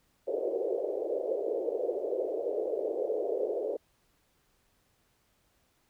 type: band-pass noise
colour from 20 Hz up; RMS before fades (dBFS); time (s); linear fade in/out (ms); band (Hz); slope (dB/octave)
white; -32; 0.27-3.77; 10; 380 to 560; 48
effects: pink hiss -71 dBFS RMS until 5.89 s